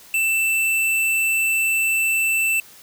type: tone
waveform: square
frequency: 2662 Hz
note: E7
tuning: 16 cents sharp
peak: -18 dBFS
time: 0.14-2.6 s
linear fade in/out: 2 ms
effects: white hiss -46 dBFS RMS until 2.82 s